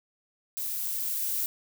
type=noise with level ramp; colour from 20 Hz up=violet; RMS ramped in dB=-33 to -29 dBFS; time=0.57-1.46 s; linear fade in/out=0 ms; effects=none